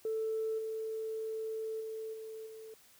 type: tone with level steps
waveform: sine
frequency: 441.5 Hz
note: A4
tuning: 6 cents sharp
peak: -31 / -35 / -38 / -42 / -46 dBFS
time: 0.05-2.74 s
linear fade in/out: 2 ms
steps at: 0.58 / 1.8 / 2.13 / 2.46 s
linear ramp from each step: 10 ms
effects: tanh soft clip ceiling -27 dBFS + white hiss -62 dBFS RMS until 2.99 s